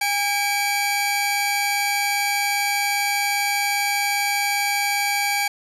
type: tone pair together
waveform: sawtooth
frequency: 812.5 / 2300 Hz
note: G#5 / D7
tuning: -38 / -37 cents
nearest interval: octave + tritone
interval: 1801 cents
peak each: -19 dBFS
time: 0.01-5.48 s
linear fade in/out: 5 ms
effects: resampled to 32000 Hz + 9-bit